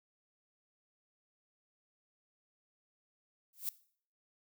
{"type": "noise with exponential growth", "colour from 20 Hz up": "violet", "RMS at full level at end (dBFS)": -32, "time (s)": [3.53, 3.69], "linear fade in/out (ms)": 2, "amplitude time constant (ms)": 34, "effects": ["noise-tail reverb RT60 0.5 s tail -18 dB re dry"]}